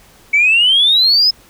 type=exponential sweep; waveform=sine; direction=up; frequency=2243 to 5190 Hz; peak=-7 dBFS; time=0.33-1.31 s; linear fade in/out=10 ms; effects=tanh soft clip ceiling -3 dBFS + pink hiss -46 dBFS RMS until 1.49 s